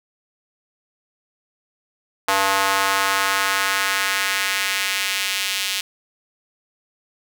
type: tone with high-pass filter sweep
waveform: square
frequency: 97.5 Hz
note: G2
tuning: 9 cents flat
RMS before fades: -21 dBFS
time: 2.28-5.81 s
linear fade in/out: 5 ms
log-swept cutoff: 880 to 3000 Hz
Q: 1.4
effects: none